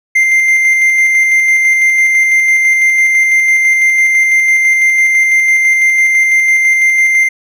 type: tone with tremolo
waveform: triangle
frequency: 2093 Hz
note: C7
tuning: in tune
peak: -4 dBFS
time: 0.15-7.29 s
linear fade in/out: 10 ms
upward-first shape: square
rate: 6 Hz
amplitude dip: 25%
effects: none